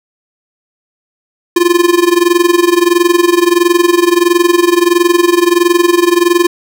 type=tone with amplitude modulation; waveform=square; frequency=348.3 Hz; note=F4; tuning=5 cents flat; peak=-4 dBFS; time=1.56-6.47 s; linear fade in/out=5 ms; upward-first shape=sine; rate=21.5 Hz; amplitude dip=85%; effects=none

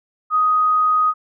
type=tone; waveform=sine; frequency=1250 Hz; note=D#6; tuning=8 cents sharp; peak=-13 dBFS; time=0.3-1.14 s; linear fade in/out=50 ms; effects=none

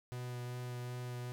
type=tone with vibrato; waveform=45% pulse; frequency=123.47 Hz; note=B2; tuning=in tune; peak=-40 dBFS; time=0.12-1.32 s; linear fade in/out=0 ms; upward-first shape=sine; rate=2.6 Hz; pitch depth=10 cents each way; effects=none

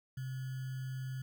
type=tone with sample-and-hold; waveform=sine; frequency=130.5 Hz; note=C3; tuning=4 cents flat; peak=-37 dBFS; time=0.17-1.22 s; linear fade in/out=5 ms; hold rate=1575 Hz; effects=none

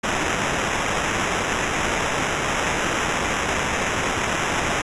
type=noise with sample-and-hold; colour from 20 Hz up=blue; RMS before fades=-23 dBFS; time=0.03-4.82 s; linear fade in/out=10 ms; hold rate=4410 Hz; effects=resampled to 22050 Hz

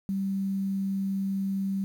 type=tone with quantisation; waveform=sine; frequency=194.6 Hz; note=G3; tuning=12 cents flat; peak=-26 dBFS; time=0.09-1.84 s; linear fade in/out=0 ms; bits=9; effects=none

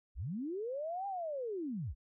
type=linear two-way sweep; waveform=sine; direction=up then down; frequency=38.89 to 809 to 38.89 Hz; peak=-36 dBFS; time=0.15-1.95 s; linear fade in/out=50 ms; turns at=1.07 s; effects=none

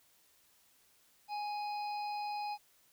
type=harmonic tone; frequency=830.6 Hz; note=G#5; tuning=in tune; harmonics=1 / 3 / 5 / 6; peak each=-36 / -49 / -53 / -51 dBFS; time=1.28-2.58 s; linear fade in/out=50 ms; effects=white hiss -68 dBFS RMS until 2.92 s

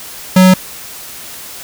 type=tone; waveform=square; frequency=185.5 Hz; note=F#3; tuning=5 cents sharp; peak=-4 dBFS; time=0.36-0.54 s; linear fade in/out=5 ms; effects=white hiss -30 dBFS RMS until 1.63 s

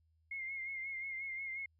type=tone with vibrato; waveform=sine; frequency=2136 Hz; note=C7; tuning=35 cents sharp; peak=-39 dBFS; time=0.31-1.66 s; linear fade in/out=5 ms; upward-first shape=sine; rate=5.6 Hz; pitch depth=42 cents each way; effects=added 80 Hz sine -70 dBFS peak until 1.79 s

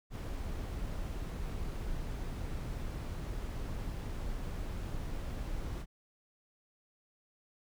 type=noise; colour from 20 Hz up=brown; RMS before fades=-38 dBFS; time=0.1-5.86 s; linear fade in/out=50 ms; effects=none

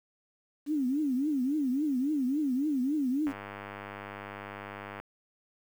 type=tone with vibrato; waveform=sine; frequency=277.2 Hz; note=C#4; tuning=in tune; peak=-26 dBFS; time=0.66-3.33 s; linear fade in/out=50 ms; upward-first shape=triangle; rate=3.6 Hz; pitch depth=230 cents each way
type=click train; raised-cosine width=0.5 ms; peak=-25 dBFS; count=174; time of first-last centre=3.27-5 s; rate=100 Hz
effects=9-bit

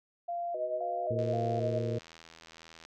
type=tone with vibrato; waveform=sine; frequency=659.3 Hz; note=E5; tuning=in tune; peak=-32 dBFS; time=0.28-1.79 s; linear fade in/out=10 ms; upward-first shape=square; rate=1.9 Hz; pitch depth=84 cents each way
type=chord; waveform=sine; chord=B major; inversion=second; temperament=equal with one note detuned; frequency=370 / 493.9 / 619 Hz; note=F#4 / B4 / D#5; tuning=0 / 0 / -9 cents; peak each=-44 / -40 / -39 dBFS; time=0.54-1.99 s; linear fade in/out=10 ms
type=harmonic tone; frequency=114.5 Hz; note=A#2; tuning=31 cents flat; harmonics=1 / 2 / 3 / 4; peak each=-33 / -39 / -41 / -37 dBFS; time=1.1-1.99 s; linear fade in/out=10 ms
type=click train; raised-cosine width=0.2 ms; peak=-33 dBFS; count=137; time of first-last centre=1.19-2.851 s; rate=81.9 Hz
effects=none

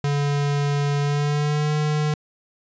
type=tone with pitch glide; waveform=square; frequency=143.5 to 150.9 Hz; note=D3 to D3; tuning=-40 to +47 cents; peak=-20 dBFS; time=0.04-2.14 s; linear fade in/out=2 ms; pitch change=+87 cents; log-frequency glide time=1.01-1.73 s; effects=resampled to 16000 Hz

